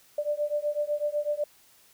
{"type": "beating tone pair", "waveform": "sine", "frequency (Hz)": [587.3, 595.3], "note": ["D5", "D5"], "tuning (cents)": [0, 23], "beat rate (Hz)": 8, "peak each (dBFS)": -29, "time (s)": [0.18, 1.44], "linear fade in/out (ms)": 5, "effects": ["white hiss -59 dBFS RMS until 1.93 s"]}